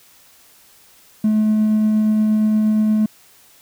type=tone with tremolo; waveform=triangle; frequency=215.1 Hz; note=A3; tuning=39 cents flat; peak=-9 dBFS; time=1.24-3.06 s; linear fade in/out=5 ms; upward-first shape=triangle; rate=8.5 Hz; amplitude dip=25%; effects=tanh soft clip ceiling -8 dBFS + white hiss -50 dBFS RMS until 3.61 s